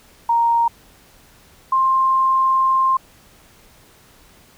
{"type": "tone pair in turn", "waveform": "sine", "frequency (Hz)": [932.3, 1055.3], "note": ["A#5", "C6"], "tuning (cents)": [0, 14], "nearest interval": "major second", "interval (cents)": 214, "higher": "second", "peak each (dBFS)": -13, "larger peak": "neither", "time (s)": [[0.29, 0.68], [1.72, 2.97]], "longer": "second", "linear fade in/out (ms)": 5, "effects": ["pink hiss -50 dBFS RMS until 4.57 s"]}